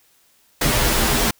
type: noise with comb filter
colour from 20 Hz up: pink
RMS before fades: -18 dBFS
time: 0.61-1.31 s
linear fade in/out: 5 ms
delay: 11 ms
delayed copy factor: -0.9
effects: white hiss -58 dBFS RMS until 1.39 s